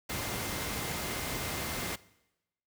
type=tone in noise; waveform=sine; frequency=2093 Hz; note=C7; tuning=in tune; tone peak=-45 dBFS; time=0.09-1.96 s; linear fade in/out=10 ms; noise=pink; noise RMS=-35 dBFS; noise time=0.09-1.96 s; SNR=-13 dB; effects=noise-tail reverb RT60 0.9 s tail -20 dB re dry + high-pass 60 Hz 12 dB/octave